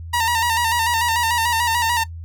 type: tone with vibrato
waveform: sawtooth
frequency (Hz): 932.3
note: A#5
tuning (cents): 0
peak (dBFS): -13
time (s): 0.13-2.04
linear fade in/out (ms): 10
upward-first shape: square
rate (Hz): 6.8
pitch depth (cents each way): 51
effects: noise-tail reverb RT60 0.1 s tail -19 dB re dry + added 83 Hz sine -30 dBFS peak until 2.24 s